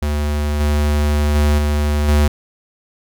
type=tone with level steps; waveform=square; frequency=74 Hz; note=D2; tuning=14 cents sharp; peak=-17 / -14 / -12 / -15 / -11 dBFS; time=0.02-2.28 s; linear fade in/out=5 ms; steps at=0.6 / 1.35 / 1.58 / 2.08 s; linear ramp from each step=5 ms; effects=none